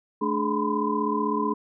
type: tone cluster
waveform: sine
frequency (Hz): 217.4 / 294.6 / 420.7 / 992 / 1028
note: A3 / D4 / G#4 / B5 / C6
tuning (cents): -21 / +6 / +22 / +7 / -31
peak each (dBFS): -29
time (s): 0.21-1.54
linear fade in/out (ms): 10
effects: none